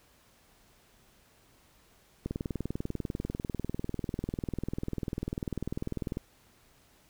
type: click train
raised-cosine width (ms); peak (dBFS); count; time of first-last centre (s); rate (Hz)
3; -20; 80; 2.26-6.171; 20.2
effects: pink hiss -63 dBFS RMS until 7.09 s